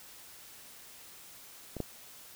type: clicks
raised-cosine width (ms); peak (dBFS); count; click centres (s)
2; -25 / -19; 2; 1.767 / 1.803
effects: white hiss -52 dBFS RMS until 2.35 s